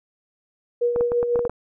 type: tone with tremolo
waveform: sine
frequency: 479.7 Hz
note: A#4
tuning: 50 cents sharp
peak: -16 dBFS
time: 0.81-1.48 s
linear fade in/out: 10 ms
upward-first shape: triangle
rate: 6 Hz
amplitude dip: 55%
type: clicks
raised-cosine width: 1 ms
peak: -15 dBFS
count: 8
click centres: 0.961 / 1.009 / 1.119 / 1.229 / 1.358 / 1.392 / 1.452 / 1.496 s
effects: none